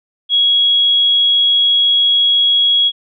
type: tone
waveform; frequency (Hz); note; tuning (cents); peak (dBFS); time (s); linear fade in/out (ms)
sine; 3322; G#7; 0; -9; 0.29-2.92; 50
effects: none